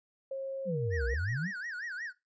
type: tone with pitch glide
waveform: sine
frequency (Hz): 539 to 469.2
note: C#5 to A#4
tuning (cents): -49 to +11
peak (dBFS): -33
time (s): 0.31-1.14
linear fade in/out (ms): 5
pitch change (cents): -240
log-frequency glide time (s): 0.65-0.77
type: exponential two-way sweep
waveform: sine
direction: down then up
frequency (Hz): 207.7 to 58.27 to 207.7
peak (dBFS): -31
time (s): 0.65-1.51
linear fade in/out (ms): 50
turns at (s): 1.08
type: tone with vibrato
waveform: triangle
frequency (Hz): 1661.2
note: G#6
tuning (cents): 0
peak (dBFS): -35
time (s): 0.9-2.13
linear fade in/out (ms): 50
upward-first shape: sine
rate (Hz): 5.5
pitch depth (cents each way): 250
effects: noise-tail reverb RT60 0.2 s tail -17 dB re dry + resampled to 16000 Hz